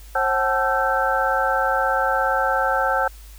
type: tone cluster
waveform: sine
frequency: 536 / 754 / 871 / 1334 / 1550 Hz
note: C5 / F#5 / A5 / E6 / G6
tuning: +42 / +32 / -18 / +20 / -20 cents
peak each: -24 dBFS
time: 0.15-3.08 s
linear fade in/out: 5 ms
effects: added 51 Hz sine -39 dBFS peak until 3.38 s + white hiss -49 dBFS RMS until 3.38 s